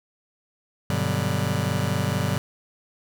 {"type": "chord", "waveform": "sawtooth", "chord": "G major seventh", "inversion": "none", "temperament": "just", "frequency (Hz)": [98, 122.5, 147, 183.75], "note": ["G2", "B2", "D3", "F#3"], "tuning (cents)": [0, -14, 2, -12], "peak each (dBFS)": [-23, -23, -23, -25], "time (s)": [0.9, 2.38], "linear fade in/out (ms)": 0, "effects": []}